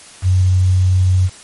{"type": "tone with quantisation", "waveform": "sine", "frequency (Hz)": 92.5, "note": "F#2", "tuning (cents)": 0, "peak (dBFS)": -9, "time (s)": [0.22, 1.3], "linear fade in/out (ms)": 50, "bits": 6, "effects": ["white hiss -39 dBFS RMS until 1.43 s", "MP3 48 kbps"]}